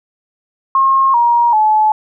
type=tone with pitch steps; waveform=sine; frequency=1075 / 947 / 860 Hz; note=C6 / A#5 / A5; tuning=+47 / +27 / -40 cents; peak=-8 dBFS; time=0.75-1.92 s; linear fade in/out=2 ms; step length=390 ms; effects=none